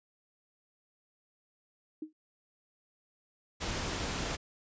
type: tone with exponential decay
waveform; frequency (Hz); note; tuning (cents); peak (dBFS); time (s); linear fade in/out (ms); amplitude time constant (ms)
sine; 311.1; D#4; 0; -33; 2.02-2.13; 5; 22
type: noise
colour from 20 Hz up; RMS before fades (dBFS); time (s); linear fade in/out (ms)
pink; -35; 3.6-4.37; 20
effects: resampled to 16000 Hz